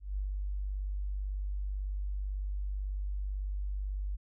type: tone with ADSR envelope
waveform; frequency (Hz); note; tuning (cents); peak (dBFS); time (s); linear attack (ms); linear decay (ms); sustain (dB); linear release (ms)
sine; 49.04; G1; +1; -30; 0-4.17; 170; 120; -2; 23
effects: none